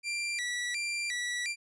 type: tone with vibrato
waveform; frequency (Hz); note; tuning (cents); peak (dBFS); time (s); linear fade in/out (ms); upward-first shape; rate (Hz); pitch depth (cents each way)
sawtooth; 2148; C7; +45; -28; 0.03-1.56; 50; square; 1.4; 170
effects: resampled to 22050 Hz